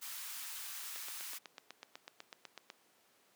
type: high-pass noise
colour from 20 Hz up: white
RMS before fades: -45 dBFS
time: 0.01-1.39 s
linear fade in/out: 20 ms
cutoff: 970 Hz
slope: 24 dB/octave
type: click train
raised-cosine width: 0.2 ms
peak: -29 dBFS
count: 15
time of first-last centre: 0.96-2.701 s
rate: 8.04 Hz
effects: pink hiss -69 dBFS RMS until 3.35 s + high-pass 300 Hz 12 dB/octave